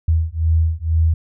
sine beating tone pair, 80 / 82.1 Hz, D#2 / E2, +49 / -6 cents, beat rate 2.1 Hz, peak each -17 dBFS, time 0.08-1.14 s, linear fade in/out 5 ms, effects none

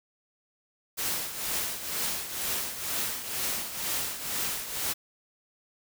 white noise with tremolo, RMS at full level -29 dBFS, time 0.97-4.94 s, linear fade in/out 20 ms, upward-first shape triangle, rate 2.1 Hz, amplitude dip 70%, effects none

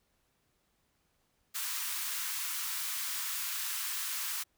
white high-pass noise, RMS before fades -36 dBFS, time 1.54-4.44 s, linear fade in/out 20 ms, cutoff 960 Hz, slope 48 dB/octave, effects pink hiss -75 dBFS RMS until 4.57 s

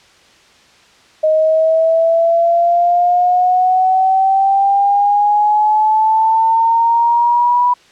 sine exponential sweep, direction up, 622.3 to 984 Hz, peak -9 dBFS, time 1.23-7.74 s, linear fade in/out 10 ms, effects white hiss -47 dBFS RMS until 7.91 s + low-pass 5000 Hz 12 dB/octave

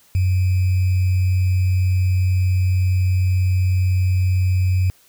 sine tone with sample-and-hold, 92.2 Hz, F#2, 6 cents flat, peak -14 dBFS, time 0.15-4.9 s, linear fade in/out 0 ms, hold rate 2450 Hz, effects white hiss -54 dBFS RMS until 5.08 s

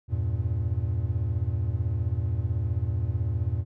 triangle chord, E diminished, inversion none, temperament equal, 82.41 / 98 / 116.54 Hz, E2 / G2 / Bb2, 0 / 0 / 0 cents, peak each -27 dBFS, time 0.08-3.65 s, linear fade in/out 50 ms, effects none

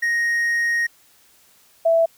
triangle / sine tone pair in turn, 1870 / 661.1 Hz, A#6 / E5, +5 / +5 cents, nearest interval octave + tritone, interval 1800 cents, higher first, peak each -16 / -13 dBFS, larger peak second, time 0.02-0.87 / 1.85-2.06 s, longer first, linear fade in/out 10 ms, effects white hiss -55 dBFS RMS until 2.17 s

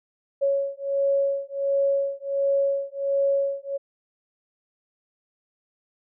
sine beating tone pair, 554 / 555.4 Hz, C#5 / C#5, -1 / +3 cents, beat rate 1.4 Hz, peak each -24 dBFS, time 0.41-3.78 s, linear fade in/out 20 ms, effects none

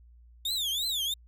40% pulse tone with vibrato, 3578 Hz, A7, 28 cents sharp, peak -27 dBFS, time 0.45-1.14 s, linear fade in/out 5 ms, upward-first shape triangle, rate 3 Hz, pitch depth 260 cents each way, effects added 59 Hz sine -52 dBFS peak until 1.27 s

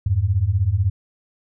sine beating tone pair, 86.4 / 102.4 Hz, F2 / G#2, -18 / -24 cents, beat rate 16 Hz, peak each -20 / -18 dBFS, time 0.06-0.9 s, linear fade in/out 5 ms, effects none

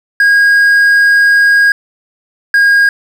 triangle tone pair in turn, 1635 / 1629.2 Hz, G#6 / G#6, -28 / -34 cents, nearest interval unison, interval 6 cents, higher first, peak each -3 dBFS, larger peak neither, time 0.2-1.72 / 2.54-2.89 s, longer first, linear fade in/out 2 ms, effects 7-bit

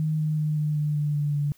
sine tone with pitch steps, 155.56 / 154.04 / 152.53 / 151.04 / 149.57 / 148.11 / 146.66 / 145.23 Hz, D#3 / D#3 / D#3 / D3 / D3 / D3 / D3 / D3, 0 / -17 / -34 / +49 / +32 / +15 / -2 / -19 cents, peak -22 dBFS, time 0-1.52 s, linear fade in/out 0 ms, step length 190 ms, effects white hiss -60 dBFS RMS until 1.57 s

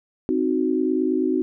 sine chord, C diminished, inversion none, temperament equal, 261.6 / 311.1 / 370 Hz, C4 / Eb4 / Gb4, 0 / 0 / 0 cents, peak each -23 dBFS, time 0.29-1.42 s, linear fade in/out 0 ms, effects none

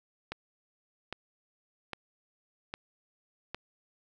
click train, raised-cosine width 0.3 ms, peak -20 dBFS, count 5, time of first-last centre 0.32-3.546 s, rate 1.24 Hz, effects none

